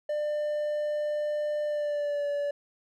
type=tone with pitch glide; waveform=triangle; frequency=597 to 576 Hz; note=D5 to D5; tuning=+28 to -34 cents; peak=-25 dBFS; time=0.09-2.51 s; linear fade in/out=5 ms; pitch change=-62 cents; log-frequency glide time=1.65-2.27 s; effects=none